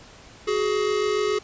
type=tone pair together; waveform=square; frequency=374.1 / 421.2 Hz; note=F#4 / G#4; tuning=+19 / +24 cents; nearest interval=major second; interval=205 cents; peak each=-27 / -23 dBFS; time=0.47-1.39 s; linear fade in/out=10 ms; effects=pink hiss -47 dBFS RMS until 1.43 s + resampled to 16000 Hz